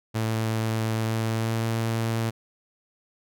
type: tone with pitch glide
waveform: sawtooth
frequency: 111.4 to 113.68 Hz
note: A2 to A#2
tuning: +22 to -43 cents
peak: -20 dBFS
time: 0.14-2.31 s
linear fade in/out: 20 ms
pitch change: +35 cents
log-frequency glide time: 0.98-1.69 s
effects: none